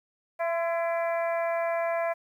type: harmonic tone with a mistuned harmonic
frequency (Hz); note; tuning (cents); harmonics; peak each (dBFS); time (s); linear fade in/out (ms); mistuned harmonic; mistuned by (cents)
335.4; E4; +30; 2 / 3 / 4 / 5 / 6 / 7; -26 / -35 / -41 / -39 / -40 / -41; 0.39-2.14; 20; 3; +31
effects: 10-bit